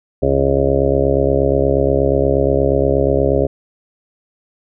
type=harmonic tone; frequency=68.4 Hz; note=C#2; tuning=23 cents flat; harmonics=1 / 2 / 4 / 5 / 6 / 7 / 8 / 9 / 10; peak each=-20 / -21 / -21 / -25 / -17 / -26 / -18 / -21 / -28 dBFS; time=0.22-3.47 s; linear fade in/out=10 ms; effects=none